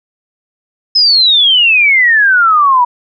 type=exponential sweep; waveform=sine; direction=down; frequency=5180 to 953 Hz; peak=-5 dBFS; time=0.95-2.85 s; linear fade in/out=10 ms; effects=none